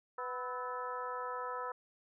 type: harmonic tone with a mistuned harmonic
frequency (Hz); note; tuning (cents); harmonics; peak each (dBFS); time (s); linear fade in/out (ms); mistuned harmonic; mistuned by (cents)
248.8; B3; +13; 2 / 3 / 4 / 5 / 6 / 7; -43 / -49 / -41 / -42 / -53 / -51; 0.18-1.72; 5; 5; +72
effects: none